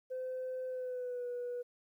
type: tone with pitch glide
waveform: sine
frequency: 513 to 488.1 Hz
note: C5 to B4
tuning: -34 to -20 cents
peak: -35 dBFS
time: 0.1-1.63 s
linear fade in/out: 20 ms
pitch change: -86 cents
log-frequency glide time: 0.68-1.26 s
effects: tanh soft clip ceiling -34 dBFS + 12-bit